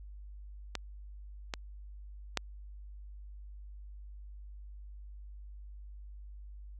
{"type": "clicks", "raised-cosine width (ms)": 0.2, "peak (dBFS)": [-17, -17, -12], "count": 3, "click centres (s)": [0.753, 1.538, 2.373], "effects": ["added 50 Hz sine -45 dBFS peak until 6.79 s"]}